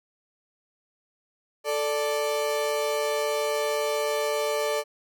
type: tone pair together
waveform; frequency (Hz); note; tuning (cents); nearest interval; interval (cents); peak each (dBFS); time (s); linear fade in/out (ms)
35% pulse; 440 / 587.3; A4 / D5; 0 / 0; perfect fourth; 500; -26 / -25; 1.64-4.84; 50
effects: none